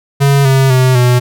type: tone with pitch steps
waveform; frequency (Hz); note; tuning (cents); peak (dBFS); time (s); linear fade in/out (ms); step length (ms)
square; 139.6 / 134.07 / 128.76 / 123.65; C#3 / C3 / C3 / B2; +13 / +43 / -27 / +3; -7; 0.2-1.2; 20; 250
effects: none